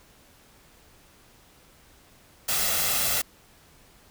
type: noise with comb filter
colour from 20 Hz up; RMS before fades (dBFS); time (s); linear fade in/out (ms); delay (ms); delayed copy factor
white; -25; 2.48-3.22; 10; 1.5; +0.5
effects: pink hiss -56 dBFS RMS until 4.1 s